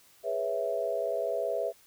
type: chord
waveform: sine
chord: C# minor seventh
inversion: second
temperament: equal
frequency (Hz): 415.3 / 493.9 / 554.4 / 659.3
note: G#4 / B4 / C#5 / E5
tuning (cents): 0 / 0 / 0 / 0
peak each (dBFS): -36 / -34 / -35 / -31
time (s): 0.23-1.73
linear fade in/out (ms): 50
effects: white hiss -60 dBFS RMS until 1.86 s